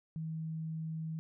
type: tone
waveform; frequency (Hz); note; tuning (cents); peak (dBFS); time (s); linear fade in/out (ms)
sine; 160; D#3; +49; -36; 0.16-1.19; 0
effects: none